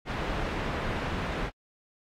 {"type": "low-pass noise", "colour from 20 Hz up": "pink", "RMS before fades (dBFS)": -32, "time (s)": [0.05, 1.51], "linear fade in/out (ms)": 50, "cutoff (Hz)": 2300, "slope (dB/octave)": 12, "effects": ["AAC 48 kbps"]}